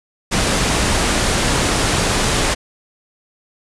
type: low-pass noise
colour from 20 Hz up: pink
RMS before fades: -17 dBFS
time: 0.31-2.55 s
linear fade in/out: 20 ms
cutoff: 10000 Hz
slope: 48 dB/octave
effects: none